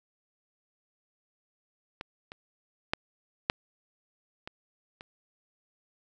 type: clicks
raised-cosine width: 0.3 ms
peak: -21 / -26 / -10 / -7 / -23 / -27 dBFS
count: 6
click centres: 2.011 / 2.319 / 2.935 / 3.499 / 4.475 / 5.009 s
effects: none